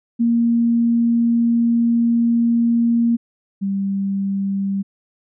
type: tone pair in turn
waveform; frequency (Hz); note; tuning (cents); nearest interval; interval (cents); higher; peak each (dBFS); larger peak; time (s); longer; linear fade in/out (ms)
sine; 233.7 / 196.52; A#3 / G3; +5 / +5; minor third; 300; first; -13 / -18; first; 0.19-3.17 / 3.61-4.83; first; 20
effects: none